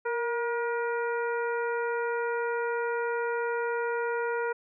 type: harmonic tone with a mistuned harmonic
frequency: 477 Hz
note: A#4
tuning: 40 cents sharp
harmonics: 1 / 2 / 3 / 4 / 5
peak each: -29 / -34 / -34 / -42 / -45 dBFS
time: 0.05-4.53 s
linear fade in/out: 10 ms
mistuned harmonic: 1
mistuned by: -34 cents
effects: none